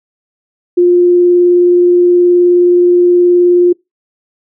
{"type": "tone with vibrato", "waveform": "sine", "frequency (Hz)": 353.4, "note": "F4", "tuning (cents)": 21, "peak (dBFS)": -4, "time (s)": [0.77, 3.73], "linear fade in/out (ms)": 10, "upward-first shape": "sine", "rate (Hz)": 19, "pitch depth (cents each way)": 8, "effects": ["noise-tail reverb RT60 0.2 s tail -26 dB re dry"]}